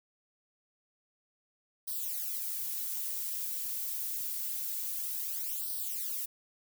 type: noise with flanger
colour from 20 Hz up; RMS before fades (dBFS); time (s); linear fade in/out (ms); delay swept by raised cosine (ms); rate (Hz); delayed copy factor
violet; -36; 1.87-6.26; 10; 0.21 to 5.41; 0.26; +0.9
effects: none